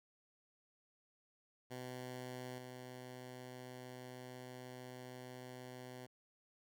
10% pulse tone with level steps, 126.3 Hz, B2, 39 cents sharp, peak -37 / -41 dBFS, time 1.7-6.07 s, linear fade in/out 20 ms, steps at 2.58 s, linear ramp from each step 2 ms, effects none

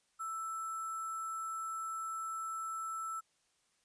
sine tone with sample-and-hold, 1325 Hz, E6, 9 cents sharp, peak -37 dBFS, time 0.19-3.21 s, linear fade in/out 20 ms, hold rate 8820 Hz, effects white hiss -75 dBFS RMS until 3.84 s + resampled to 22050 Hz

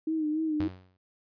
sine tone with vibrato, 311.1 Hz, D#4, in tune, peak -26 dBFS, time 0.07-0.68 s, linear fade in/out 5 ms, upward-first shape sine, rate 3.5 Hz, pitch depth 53 cents each way
sawtooth tone with exponential decay, 92.5 Hz, F#2, in tune, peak -27 dBFS, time 0.6-0.97 s, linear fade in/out 0 ms, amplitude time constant 80 ms
effects resampled to 11025 Hz

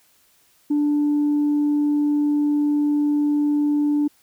sine tone, 293.7 Hz, D4, in tune, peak -15 dBFS, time 0.7-4.08 s, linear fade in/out 10 ms, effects tanh soft clip ceiling -14 dBFS + white hiss -59 dBFS RMS until 4.22 s

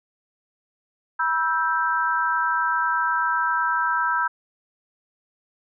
sine chord, E minor, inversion second, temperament equal with one note detuned, 970.8 / 1318.5 / 1568 Hz, B5 / E6 / G6, -30 / 0 / 0 cents, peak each -24 dBFS, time 1.19-4.28 s, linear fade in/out 10 ms, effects none

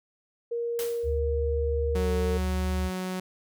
sine tone with pitch glide, 470 to 452.4 Hz, A#4 to A4, +14 to +48 cents, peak -27 dBFS, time 0.51-2.38 s, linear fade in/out 10 ms, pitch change -66 cents, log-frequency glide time 1.93-2.11 s
white noise with exponential decay, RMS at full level -34 dBFS, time 0.79-1.19 s, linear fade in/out 0 ms, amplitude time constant 86 ms
sine tone with vibrato, 73.5 Hz, D2, 2 cents sharp, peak -26 dBFS, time 1.03-2.91 s, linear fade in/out 50 ms, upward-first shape sine, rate 20 Hz, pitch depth 91 cents each way
sawtooth tone, 185 Hz, F#3, in tune, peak -26 dBFS, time 1.95-3.2 s, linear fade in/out 5 ms
effects none

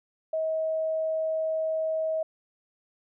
sine tone, 637 Hz, D#5, 41 cents sharp, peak -25 dBFS, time 0.33-2.23 s, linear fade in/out 5 ms, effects none

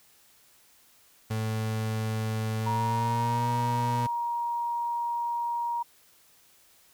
35% pulse tone with pitch glide, 110 to 120.65 Hz, A2 to B2, 0 to -40 cents, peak -26 dBFS, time 1.3-4.07 s, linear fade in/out 10 ms, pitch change +160 cents, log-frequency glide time 2.58-3.49 s
sine tone, 945 Hz, A#5, 23 cents sharp, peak -27 dBFS, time 2.66-5.83 s, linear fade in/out 10 ms
effects white hiss -60 dBFS RMS until 6.93 s

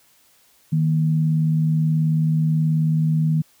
sine tone pair together, 156.8 / 235.4 Hz, D#3 / A#3, +14 / +17 cents, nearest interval perfect fifth, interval 703 cents, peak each -16 / -28 dBFS, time 0.72-3.42 s, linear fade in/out 10 ms, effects white hiss -57 dBFS RMS until 3.6 s

